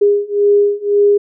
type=beating tone pair; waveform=sine; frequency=407.4 / 409.3 Hz; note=G#4 / G#4; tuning=-33 / -25 cents; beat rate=1.9 Hz; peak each=-13 / -12 dBFS; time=0.01-1.18 s; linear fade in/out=10 ms; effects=none